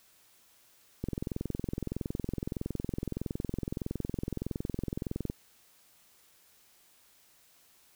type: click train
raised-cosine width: 3 ms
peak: -20 dBFS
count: 93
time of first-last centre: 1.04-5.299 s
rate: 21.6 Hz
effects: white hiss -63 dBFS RMS until 7.95 s